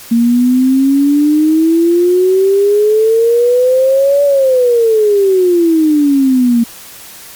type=exponential two-way sweep; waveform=sine; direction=up then down; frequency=230 to 575 to 230 Hz; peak=-6 dBFS; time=0.11-6.64 s; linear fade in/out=10 ms; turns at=4.24 s; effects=white hiss -33 dBFS RMS until 7.35 s + MP3 96 kbps